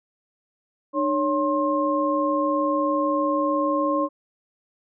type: tone cluster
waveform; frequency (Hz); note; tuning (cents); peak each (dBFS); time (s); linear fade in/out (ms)
sine; 301.1 / 558 / 1063; D4 / C#5 / C6; +43 / +11 / +27; -24; 0.93-4.09; 50
effects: none